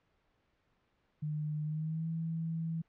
sine tone with pitch glide, 151.6 to 163.42 Hz, D#3 to E3, -45 to -15 cents, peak -33 dBFS, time 1.22-2.82 s, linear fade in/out 10 ms, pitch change +130 cents, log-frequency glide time 1.63-2.08 s, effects pink hiss -75 dBFS RMS until 2.88 s + low-pass 3000 Hz 12 dB/octave

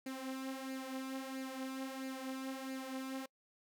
sawtooth tone with flanger, 264.4 Hz, C4, 18 cents sharp, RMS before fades -43 dBFS, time 0.06-3.26 s, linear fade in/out 5 ms, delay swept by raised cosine 0.43 to 4.63 ms, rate 1.5 Hz, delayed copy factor +0.6, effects noise-tail reverb RT60 0.1 s tail -25 dB re dry

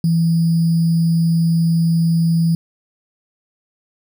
sine tone with sample-and-hold, 165.7 Hz, E3, 9 cents sharp, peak -12 dBFS, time 0.04-2.55 s, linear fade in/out 2 ms, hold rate 4900 Hz, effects none

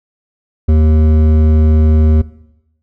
triangle tone with hard clipping, 77.78 Hz, D#2, in tune, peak -8 dBFS, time 0.68-2.22 s, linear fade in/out 10 ms, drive 15 dB, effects noise-tail reverb RT60 0.9 s tail -19 dB re dry

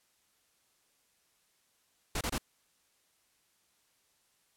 pink noise bursts, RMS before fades -33 dBFS, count 3, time 2.15-2.382 s, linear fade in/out 5 ms, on 60 ms, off 26 ms, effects white hiss -72 dBFS RMS until 4.56 s + low-pass 12000 Hz 12 dB/octave

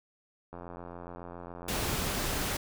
click train, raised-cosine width 1 ms, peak -29 dBFS, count 131, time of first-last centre 0.53-2.021 s, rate 87.2 Hz
pink noise, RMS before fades -32 dBFS, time 1.68-2.57 s, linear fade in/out 5 ms
effects none

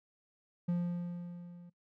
triangle tone with level ramp, 174.61 Hz, F3, in tune, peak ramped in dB -26 to -48 dBFS, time 0.68-1.7 s, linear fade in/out 10 ms, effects noise-tail reverb RT60 0.1 s tail -20 dB re dry

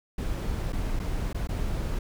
brown noise with dropouts, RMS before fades -29 dBFS, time 0.18-1.99 s, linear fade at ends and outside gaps 5 ms, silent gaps 0.724-0.729 / 0.993-0.998 / 1.33-1.345 / 1.473-1.489 s, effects none

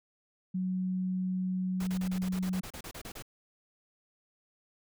sine tone, 185 Hz, F#3, in tune, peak -29 dBFS, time 0.54-2.61 s, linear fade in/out 10 ms
pink noise bursts, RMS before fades -43 dBFS, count 14, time 1.8-3.224 s, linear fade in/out 5 ms, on 72 ms, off 32 ms
effects none

